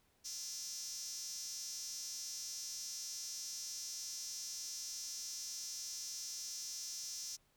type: tone with high-pass filter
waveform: sawtooth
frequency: 343.3 Hz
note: F4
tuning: 30 cents flat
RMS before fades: -45 dBFS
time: 0.24-7.37 s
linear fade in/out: 20 ms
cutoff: 5700 Hz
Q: 5.6
effects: pink hiss -74 dBFS RMS until 7.56 s